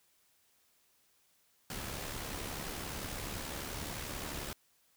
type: noise with amplitude modulation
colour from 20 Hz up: pink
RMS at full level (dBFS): -39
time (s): 1.7-4.53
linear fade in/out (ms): 2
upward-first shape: sine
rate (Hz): 71.5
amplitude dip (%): 45
effects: white hiss -71 dBFS RMS until 4.96 s